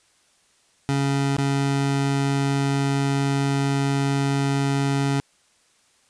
25% pulse tone with dropouts, 138.8 Hz, C#3, 3 cents sharp, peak -16 dBFS, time 0.89-5.2 s, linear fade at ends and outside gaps 0 ms, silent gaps 1.366-1.383 s, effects white hiss -61 dBFS RMS until 6.09 s + resampled to 22050 Hz

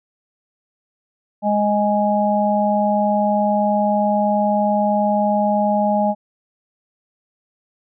harmonic tone, 207.7 Hz, G#3, in tune, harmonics 1 / 3 / 4, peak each -19 / -19 / -19 dBFS, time 1.42-6.15 s, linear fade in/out 50 ms, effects none

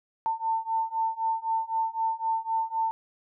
sine beating tone pair, 895 / 898.9 Hz, A5 / A5, +29 / +37 cents, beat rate 3.9 Hz, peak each -29 / -28 dBFS, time 0.26-2.91 s, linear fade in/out 0 ms, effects none

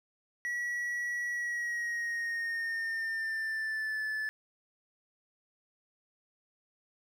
triangle tone with pitch glide, 1931 to 1740.3 Hz, B6 to A6, -39 to -19 cents, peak -30 dBFS, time 0.45-4.29 s, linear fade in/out 0 ms, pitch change -180 cents, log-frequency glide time 1.31-4.02 s, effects none

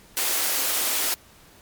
white high-pass noise, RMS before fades -24 dBFS, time 0.17-1.14 s, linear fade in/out 0 ms, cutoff 260 Hz, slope 48 dB/octave, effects pink hiss -52 dBFS RMS until 1.61 s + MP3 96 kbps

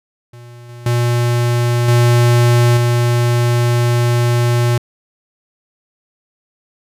square tone with level steps, 120 Hz, B2, 49 cents flat, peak -35 / -32 / -13 / -9 / -12 dBFS, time 0.33-4.78 s, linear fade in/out 5 ms, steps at 0.69 / 0.86 / 1.88 / 2.77 s, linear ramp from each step 2 ms, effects resampled to 32000 Hz

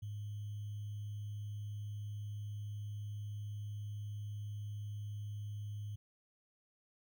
sine tone with sample-and-hold, 103.83 Hz, G#2, in tune, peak -40 dBFS, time 0.02-5.96 s, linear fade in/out 10 ms, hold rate 3150 Hz, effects none

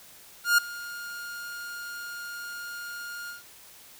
45% pulse tone with ADSR envelope, 1416 Hz, F6, 23 cents sharp, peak -16 dBFS, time 0.44-3.43 s, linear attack 140 ms, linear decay 7 ms, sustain -20 dB, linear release 140 ms, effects white hiss -51 dBFS RMS until 3.99 s

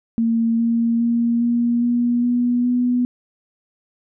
sine tone with pitch steps, 228.9 / 231.7 / 234.5 / 237.4 / 240.3 / 243.2 / 246.2 Hz, A#3 / A#3 / A#3 / A#3 / B3 / B3 / B3, -31 / -10 / +11 / +32 / -47 / -26 / -5 cents, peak -15 dBFS, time 0.18-3.05 s, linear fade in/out 0 ms, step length 410 ms, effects none

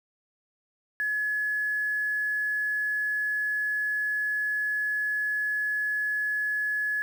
sine tone with quantisation, 1700 Hz, G#6, 40 cents sharp, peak -25 dBFS, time 1-7.02 s, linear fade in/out 0 ms, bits 8, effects none

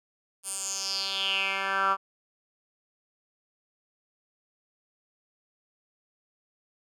10% pulse tone with band-pass filter sweep, 194.2 Hz, G3, 16 cents flat, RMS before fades -29 dBFS, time 0.43-1.97 s, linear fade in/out 50 ms, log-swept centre 9800 to 1200 Hz, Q 5.2, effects none

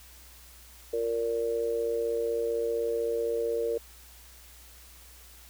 harmonic tone, 115.8 Hz, A#2, 11 cents flat, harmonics 3 / 4 / 5, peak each -38 / -27 / -35 dBFS, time 0.93-3.78 s, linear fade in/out 5 ms, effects added 60 Hz sine -53 dBFS peak until 5.49 s + white hiss -53 dBFS RMS until 5.49 s

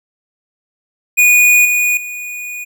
square tone with level steps, 2459 Hz, D#7, 21 cents flat, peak -7 / -12 / -24 dBFS, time 1.17-2.65 s, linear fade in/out 20 ms, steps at 1.65 / 1.97 s, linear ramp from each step 2 ms, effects none

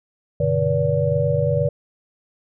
sine tone cluster, 98.9 / 125.2 / 147.4 / 484.4 / 573 Hz, G2 / B2 / D3 / B4 / D5, +16 / +24 / +7 / -34 / -43 cents, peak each -26 / -25 / -22 / -23 / -21 dBFS, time 0.4-1.69 s, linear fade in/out 5 ms, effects none

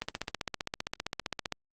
click train, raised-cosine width 0.2 ms, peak -15 dBFS, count 24, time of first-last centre 0.02-1.523 s, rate 15.3 Hz, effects Opus 32 kbps

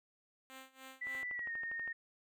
5% pulse tone with tremolo, 263.6 Hz, C4, 13 cents sharp, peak -38 dBFS, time 0.5-1.23 s, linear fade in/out 0 ms, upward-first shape sine, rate 3.4 Hz, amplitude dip 90%
sine tone with pitch glide, 1975.5 to 1843.2 Hz, B6 to A#6, 0 to -20 cents, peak -38 dBFS, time 1.01-1.93 s, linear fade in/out 10 ms, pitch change -120 cents, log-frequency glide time 1.33-1.52 s
click train, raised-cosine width 0.5 ms, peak -36 dBFS, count 11, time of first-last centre 1.07-1.876 s, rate 12.4 Hz
effects none

